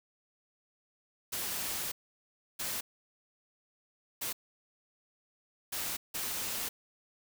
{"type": "noise bursts at uneven times", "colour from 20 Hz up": "white", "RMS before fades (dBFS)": -36, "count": 5, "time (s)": [[1.32, 1.92], [2.59, 2.81], [4.21, 4.33], [5.72, 5.97], [6.14, 6.69]], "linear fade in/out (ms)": 10, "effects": []}